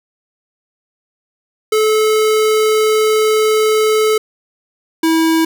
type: tone pair in turn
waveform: square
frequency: 433 / 324.4 Hz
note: A4 / E4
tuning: -28 / -28 cents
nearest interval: perfect fourth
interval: 500 cents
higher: first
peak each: -11 dBFS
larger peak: neither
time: 1.72-4.18 / 5.03-5.45 s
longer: first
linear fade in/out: 5 ms
effects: none